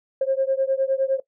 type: beating tone pair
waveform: sine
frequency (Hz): 531 / 540.8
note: C5 / C#5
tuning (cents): +25 / -43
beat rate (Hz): 9.8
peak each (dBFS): -21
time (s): 0.21-1.2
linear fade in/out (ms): 5
effects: noise-tail reverb RT60 0.1 s tail -19 dB re dry + tanh soft clip ceiling -11 dBFS